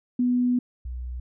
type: tone pair in turn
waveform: sine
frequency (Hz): 246.9 / 61.73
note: B3 / B1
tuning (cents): 0 / 0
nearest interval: 2 octaves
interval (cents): 2400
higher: first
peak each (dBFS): -19 / -30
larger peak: first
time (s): 0.19-0.59 / 0.85-1.2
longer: first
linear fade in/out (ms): 5
effects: none